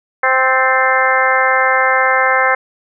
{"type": "harmonic tone with a mistuned harmonic", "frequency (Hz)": 261.5, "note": "C4", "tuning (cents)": -1, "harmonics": [2, 3, 4, 5, 6, 7, 8], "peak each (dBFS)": [-18, -18, -18, -18, -18, -18, -18], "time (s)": [0.23, 2.55], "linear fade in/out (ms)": 5, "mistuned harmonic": 7, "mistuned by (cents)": -45, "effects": []}